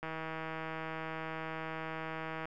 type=click train; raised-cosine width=0.5 ms; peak=-25 dBFS; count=389; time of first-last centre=0.03-2.455 s; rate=160 Hz; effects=none